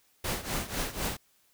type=noise with tremolo; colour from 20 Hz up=pink; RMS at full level=-30 dBFS; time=0.24-1.17 s; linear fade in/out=5 ms; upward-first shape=triangle; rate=4 Hz; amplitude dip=85%; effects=white hiss -67 dBFS RMS until 1.53 s